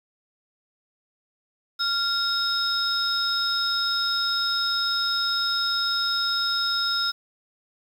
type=tone cluster; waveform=sine; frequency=1389 / 3754 / 5190 Hz; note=F6 / A#7 / E8; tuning=-10 / +11 / -28 cents; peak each=-26 / -26 / -25 dBFS; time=1.79-7.12 s; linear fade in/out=20 ms; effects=tanh soft clip ceiling -14 dBFS + 8-bit